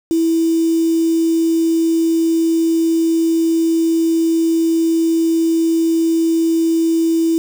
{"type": "tone with quantisation", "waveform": "sine", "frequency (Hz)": 328.4, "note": "E4", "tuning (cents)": -6, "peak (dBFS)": -12, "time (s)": [0.11, 7.38], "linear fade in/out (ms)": 0, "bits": 5, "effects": []}